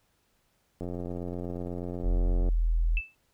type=click train; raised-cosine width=2 ms; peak=-23 dBFS; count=149; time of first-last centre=0.81-2.488 s; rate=88.2 Hz
type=tone; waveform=sine; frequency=41.2 Hz; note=E1; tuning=in tune; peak=-22 dBFS; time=2.02-3.01 s; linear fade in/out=50 ms
type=tone with exponential decay; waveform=sine; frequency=2637 Hz; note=E7; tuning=in tune; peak=-26 dBFS; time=2.97-3.15 s; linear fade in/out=1 ms; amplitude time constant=37 ms
effects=pink hiss -71 dBFS RMS until 3.33 s